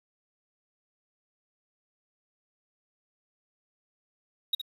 triangle tone with echo, 3788 Hz, A#7, 27 cents sharp, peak -21 dBFS, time 4.53-4.55 s, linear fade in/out 5 ms, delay 65 ms, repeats 1, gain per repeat -10 dB, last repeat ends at 4.615 s, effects 9-bit

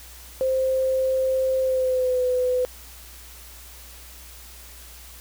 sine tone with pitch glide, 523.3 to 502.6 Hz, C5 to B4, 0 to +30 cents, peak -19 dBFS, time 0.41-2.65 s, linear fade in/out 0 ms, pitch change -70 cents, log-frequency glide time 1.59-2.22 s, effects added 60 Hz sine -45 dBFS peak until 5.2 s + white hiss -45 dBFS RMS until 5.2 s

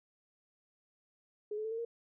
sine tone with pitch steps, 419.8 / 430.9 / 442.2 / 453.8 / 465.8 Hz, G#4 / A4 / A4 / A#4 / A#4, +19 / -36 / +9 / -47 / -1 cents, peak -35 dBFS, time 1.51-1.85 s, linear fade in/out 5 ms, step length 68 ms, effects none

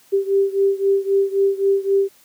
sine beating tone pair, 392 / 395.8 Hz, G4 / G4, 0 / +17 cents, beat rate 3.8 Hz, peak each -17 / -19 dBFS, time 0.12-2.09 s, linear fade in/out 20 ms, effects white hiss -53 dBFS RMS until 2.24 s + high-pass 100 Hz 12 dB/octave

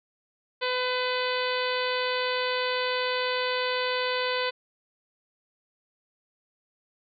harmonic tone, 503 Hz, B4, 32 cents sharp, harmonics 1 / 2 / 3 / 4 / 5 / 6 / 7 / 8 / 9, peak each -29 / -32 / -34 / -35 / -36 / -37 / -37 / -38 / -39 dBFS, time 0.61-4.51 s, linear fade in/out 20 ms, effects none

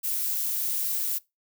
violet noise, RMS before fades -28 dBFS, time 0.03-1.19 s, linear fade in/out 20 ms, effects noise-tail reverb RT60 0.2 s tail -21 dB re dry

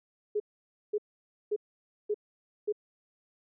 sine tone bursts, 418.7 Hz, G#4, 14 cents sharp, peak -26 dBFS, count 5, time 0.35-2.725 s, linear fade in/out 10 ms, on 51 ms, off 530 ms, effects none

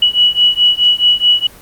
sine beating tone pair, 2934 / 2938.7 Hz, F#7 / F#7, -15 / -12 cents, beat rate 4.7 Hz, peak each -11 dBFS, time 0.02-1.47 s, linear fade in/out 5 ms, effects pink hiss -39 dBFS RMS until 1.61 s + Opus 32 kbps

